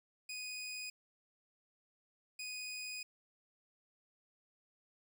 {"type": "tone bursts at uneven times", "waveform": "20% pulse", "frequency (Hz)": 2489, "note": "D#7", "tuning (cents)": 0, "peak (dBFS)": -37, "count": 2, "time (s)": [[0.29, 0.9], [2.39, 3.03]], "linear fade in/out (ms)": 5, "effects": []}